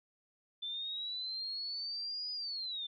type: linear two-way sweep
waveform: sine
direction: up then down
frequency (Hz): 3520 to 4963 to 3520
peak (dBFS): -37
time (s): 0.62-2.87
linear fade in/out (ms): 10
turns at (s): 2.32
effects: none